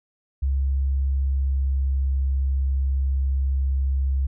sine tone with pitch glide, 67.8 to 67.29 Hz, C#2 to C2, -38 to +49 cents, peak -19 dBFS, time 0.42-4.27 s, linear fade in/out 10 ms, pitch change -13 cents, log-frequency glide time 1.09-1.96 s, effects none

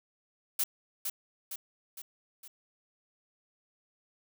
blue noise with echo, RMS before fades -29 dBFS, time 0.59-0.64 s, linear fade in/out 5 ms, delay 460 ms, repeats 4, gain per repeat -5 dB, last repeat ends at 2.48 s, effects none

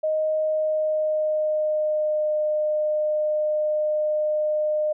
sine tone with pitch glide, 622.3 to 608.8 Hz, D#5 to D#5, 0 to -38 cents, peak -20 dBFS, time 0.03-4.93 s, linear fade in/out 10 ms, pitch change -38 cents, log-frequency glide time 0.37-2.35 s, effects none

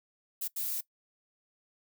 violet noise bursts at uneven times, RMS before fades -34 dBFS, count 2, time 0.41-0.48 / 0.56-0.81 s, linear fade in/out 10 ms, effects noise-tail reverb RT60 0.1 s tail -19 dB re dry

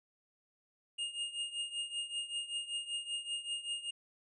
square tone with tremolo, 2838 Hz, F7, 27 cents sharp, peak -34 dBFS, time 0.98-3.91 s, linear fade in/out 10 ms, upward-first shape triangle, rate 5.2 Hz, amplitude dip 85%, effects resampled to 24000 Hz

